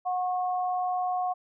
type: tone pair together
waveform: sine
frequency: 728.8 / 1092 Hz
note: F#5 / C#6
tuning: -26 / -26 cents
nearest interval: perfect fifth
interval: 700 cents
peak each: -26 / -35 dBFS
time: 0.05-1.34 s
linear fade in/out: 20 ms
effects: none